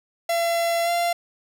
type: tone with pitch glide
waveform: 45% pulse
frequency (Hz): 678 to 690.2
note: E5 to F5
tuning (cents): +49 to -21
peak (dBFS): -20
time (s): 0.29-1.13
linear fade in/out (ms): 5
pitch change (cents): +30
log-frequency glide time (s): 0.84-0.9
effects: none